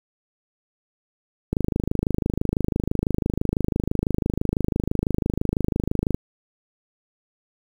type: click train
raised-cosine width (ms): 3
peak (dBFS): -8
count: 121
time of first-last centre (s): 1.53-6.145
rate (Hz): 26
effects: 7-bit